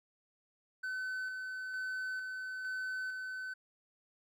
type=tone with tremolo; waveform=triangle; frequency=1517 Hz; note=F#6; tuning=43 cents sharp; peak=-34 dBFS; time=0.83-3.54 s; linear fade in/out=10 ms; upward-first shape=square; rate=1.1 Hz; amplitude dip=30%; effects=none